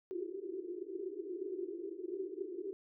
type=band-pass noise; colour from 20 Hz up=pink; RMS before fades=-42 dBFS; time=0.11-2.73 s; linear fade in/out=0 ms; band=340 to 400 Hz; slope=96 dB/octave; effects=none